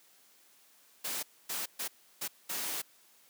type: noise bursts at uneven times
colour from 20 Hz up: white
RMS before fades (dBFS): -36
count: 5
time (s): 1.04-1.23 / 1.49-1.66 / 1.79-1.88 / 2.21-2.28 / 2.49-2.82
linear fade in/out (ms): 10
effects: white hiss -63 dBFS RMS until 3.29 s + high-pass 200 Hz 12 dB/octave